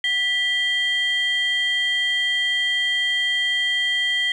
sine tone pair together, 1967 / 3186 Hz, B6 / G7, -7 / +27 cents, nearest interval minor sixth, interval 834 cents, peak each -20 dBFS, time 0.04-4.32 s, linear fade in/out 2 ms, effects tanh soft clip ceiling -14 dBFS + 9-bit

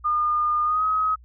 sine tone with pitch glide, 1215 to 1269.5 Hz, D#6 to D#6, -42 to +34 cents, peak -19 dBFS, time 0.04-1.16 s, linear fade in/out 20 ms, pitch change +76 cents, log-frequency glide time 0.64-0.84 s, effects added 60 Hz sine -46 dBFS peak until 1.24 s

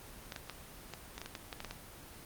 clicks, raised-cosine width 0.2 ms, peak -23 dBFS, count 12, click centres 0.322 / 0.362 / 0.497 / 0.937 / 1.18 / 1.216 / 1.26 / 1.352 / 1.528 / 1.604 / 1.647 / 1.71 s, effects pink hiss -51 dBFS RMS until 2.25 s + Opus 24 kbps

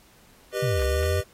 square chord, G augmented, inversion none, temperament just, 392 / 490 / 612.5 Hz, G4 / B4 / D#5, 0 / -14 / -27 cents, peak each -30 dBFS, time 0.52-1.24 s, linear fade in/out 50 ms
sine linear two-way sweep, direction down then up, 144.2 to 65 to 91.6 Hz, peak -23 dBFS, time 0.62-1.21 s, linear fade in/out 10 ms, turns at 0.82 s
effects pink hiss -56 dBFS RMS until 1.33 s + AAC 48 kbps

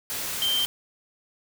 sine tone in noise, 3136 Hz, G7, in tune, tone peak -22 dBFS, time 0.42-0.65 s, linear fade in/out 0 ms, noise white, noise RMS -31 dBFS, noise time 0.1-0.66 s, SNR +6 dB, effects none

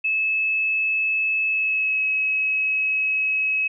sine tone with pitch glide, 2600 to 2564 Hz, E7 to E7, -24 to -49 cents, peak -19 dBFS, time 0.04-3.68 s, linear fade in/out 10 ms, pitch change -25 cents, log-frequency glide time 1.48-2.05 s, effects none

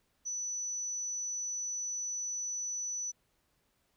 sine tone, 5960 Hz, F#8, 12 cents sharp, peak -34 dBFS, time 0.25-3.12 s, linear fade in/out 20 ms, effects pink hiss -75 dBFS RMS until 3.96 s

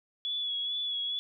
sine tone with vibrato, 3393 Hz, G#7, 36 cents sharp, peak -30 dBFS, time 0.25-1.19 s, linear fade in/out 0 ms, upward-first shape sine, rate 2.3 Hz, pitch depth 32 cents each way, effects none

